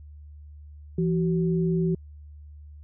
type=tone pair together; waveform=sine; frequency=168.02 / 377.2 Hz; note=E3 / F#4; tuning=+33 / +33 cents; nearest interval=octave + major second; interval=1400 cents; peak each=-22 / -27 dBFS; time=0.98-1.95 s; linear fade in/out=5 ms; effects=added 74 Hz sine -42 dBFS peak until 2.83 s